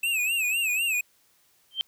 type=tone with vibrato; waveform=square; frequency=2620 Hz; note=E7; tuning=11 cents flat; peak=-24 dBFS; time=0.03-1.01 s; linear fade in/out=5 ms; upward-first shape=sine; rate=4 Hz; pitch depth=120 cents each way
type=tone with exponential growth; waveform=sine; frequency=3136 Hz; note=G7; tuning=in tune; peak=-19 dBFS; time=1.71-1.81 s; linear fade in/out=0 ms; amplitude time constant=21 ms
effects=white hiss -64 dBFS RMS until 1.87 s